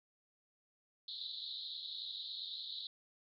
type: band-pass noise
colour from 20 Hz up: pink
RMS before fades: -45 dBFS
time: 1.08-2.87 s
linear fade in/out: 2 ms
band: 3600 to 4200 Hz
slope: 96 dB/octave
effects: none